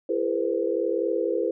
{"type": "tone cluster", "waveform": "sine", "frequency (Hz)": [337.6, 409.7, 473, 514], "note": ["E4", "G#4", "A#4", "C5"], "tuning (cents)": [41, -24, 25, -31], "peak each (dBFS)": -28, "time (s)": [0.09, 1.51], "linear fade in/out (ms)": 5, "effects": []}